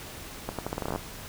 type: accelerating click train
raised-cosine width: 1 ms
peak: -16 dBFS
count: 13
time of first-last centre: 0.49-0.96 s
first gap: 97 ms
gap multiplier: 0.81
effects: pink hiss -42 dBFS RMS until 1.28 s